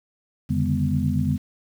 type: tone cluster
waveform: sine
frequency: 87.3 / 141.2 / 149.8 / 202.2 / 246.2 Hz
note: F2 / C#3 / D3 / G#3 / B3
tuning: 0 / +32 / +35 / -46 / -5 cents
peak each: -26 dBFS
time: 0.49-1.38 s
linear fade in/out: 20 ms
effects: 8-bit